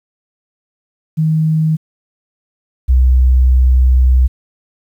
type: tone pair in turn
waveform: sine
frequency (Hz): 157.7 / 63.55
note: D#3 / C2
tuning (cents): +24 / -50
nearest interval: octave + major third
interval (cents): 1574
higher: first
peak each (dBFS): -10 / -6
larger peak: second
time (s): 1.17-1.77 / 2.88-4.28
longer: second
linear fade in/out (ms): 20
effects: 8-bit